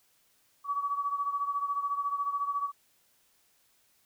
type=beating tone pair; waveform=sine; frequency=1136 / 1150 Hz; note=C#6 / D6; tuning=+42 / -37 cents; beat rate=14 Hz; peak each=-30 / -35 dBFS; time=0.64-2.72 s; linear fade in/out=50 ms; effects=white hiss -68 dBFS RMS until 4.05 s